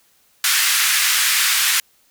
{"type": "band-pass noise", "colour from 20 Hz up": "pink", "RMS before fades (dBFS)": -17, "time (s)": [0.44, 1.8], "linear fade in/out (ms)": 2, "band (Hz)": [1500, 16000], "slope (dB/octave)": 24, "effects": ["white hiss -58 dBFS RMS until 2.1 s"]}